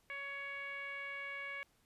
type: tone with low-pass filter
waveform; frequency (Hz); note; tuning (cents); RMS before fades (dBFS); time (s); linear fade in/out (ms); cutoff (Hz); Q
10% pulse; 559; C#5; +14; -44; 0.1-1.63; 0; 2100; 5.9
effects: pink hiss -73 dBFS RMS until 1.85 s + resampled to 32000 Hz